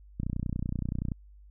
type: click train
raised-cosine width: 5 ms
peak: -19 dBFS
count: 29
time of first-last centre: 0.2-1.118 s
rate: 30.5 Hz
effects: added 50 Hz sine -50 dBFS peak until 1.5 s